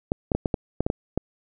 clicks, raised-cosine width 2 ms, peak -9 dBFS, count 9, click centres 0.119 / 0.318 / 0.35 / 0.458 / 0.542 / 0.806 / 0.865 / 0.901 / 1.176 s, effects none

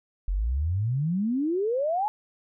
sine exponential sweep, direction up, 42.76 to 870 Hz, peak -23 dBFS, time 0.28-2.08 s, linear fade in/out 0 ms, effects none

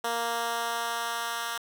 10% pulse tone with high-pass filter sweep, 233.1 Hz, A#3, in tune, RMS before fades -31 dBFS, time 0.04-1.58 s, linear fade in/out 5 ms, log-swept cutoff 500 to 1300 Hz, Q 0.86, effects 9-bit

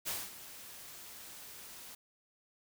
white noise with ADSR envelope, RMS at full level -36 dBFS, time 0.05-1.95 s, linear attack 29 ms, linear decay 220 ms, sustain -14 dB, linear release 5 ms, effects none

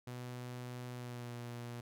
sawtooth tone with pitch glide, 123.7 to 119.9 Hz, B2 to A#2, +3 to +49 cents, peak -39 dBFS, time 0.07-1.81 s, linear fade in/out 5 ms, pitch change -54 cents, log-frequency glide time 0.94-1.33 s, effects none

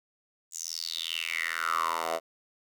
10% pulse tone with high-pass filter sweep, 82.41 Hz, E2, in tune, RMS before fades -32 dBFS, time 0.51-2.2 s, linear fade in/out 50 ms, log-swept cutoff 7300 to 640 Hz, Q 6.8, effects none

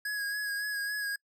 square tone with vibrato, 1661.2 Hz, G#6, in tune, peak -32 dBFS, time 0.05-1.16 s, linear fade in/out 5 ms, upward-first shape sine, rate 3.6 Hz, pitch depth 29 cents each way, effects noise-tail reverb RT60 0.1 s tail -25 dB re dry

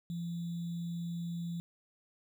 sine tone with sample-and-hold, 170.5 Hz, F3, 41 cents flat, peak -35 dBFS, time 0.1-1.6 s, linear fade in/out 0 ms, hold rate 3675 Hz, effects none

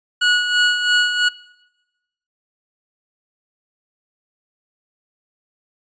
25% pulse tone with tremolo, 1459 Hz, F#6, 25 cents flat, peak -9 dBFS, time 0.21-1.29 s, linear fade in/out 10 ms, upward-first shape sine, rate 3 Hz, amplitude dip 60%, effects noise-tail reverb RT60 1.0 s tail -21 dB re dry + resampled to 16000 Hz

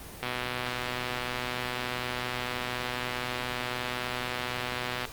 click train, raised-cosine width 0.3 ms, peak -15 dBFS, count 599, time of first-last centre 0.23-5.053 s, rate 124 Hz, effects pink hiss -44 dBFS RMS until 5.12 s + Opus 24 kbps

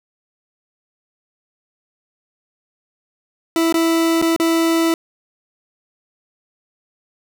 40% pulse tone with dropouts, 329.6 Hz, E4, in tune, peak -13 dBFS, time 3.56-4.94 s, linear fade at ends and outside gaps 1 ms, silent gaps 3.725-3.742 / 4.216-4.224 / 4.363-4.399 s, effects none

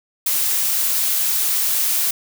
blue noise, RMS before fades -19 dBFS, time 0.26-2.11 s, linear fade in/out 5 ms, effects none

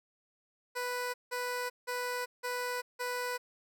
15% pulse tone bursts, 493.9 Hz, B4, in tune, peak -27 dBFS, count 5, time 0.75-3.38 s, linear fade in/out 20 ms, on 390 ms, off 170 ms, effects none

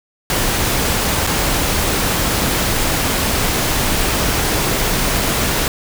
pink noise with dropouts, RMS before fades -17 dBFS, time 0.3-5.68 s, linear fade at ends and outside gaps 1 ms, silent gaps 1.267-1.272 s, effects none

